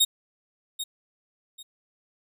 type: tone with echo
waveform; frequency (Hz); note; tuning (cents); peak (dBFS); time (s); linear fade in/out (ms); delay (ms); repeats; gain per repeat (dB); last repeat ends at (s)
sawtooth; 3729; A#7; 0; -14; 0-0.05; 10; 790; 2; -12; 1.63
effects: none